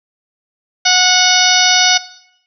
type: harmonic tone with a mistuned harmonic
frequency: 733 Hz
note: F#5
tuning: 16 cents flat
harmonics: 1 / 2 / 3 / 4 / 5 / 6 / 7 / 8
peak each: -17 / -17 / -17 / -17 / -17 / -17 / -17 / -17 dBFS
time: 0.85-1.98 s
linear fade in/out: 10 ms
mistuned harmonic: 6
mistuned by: +33 cents
effects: noise-tail reverb RT60 0.8 s tail -19 dB re dry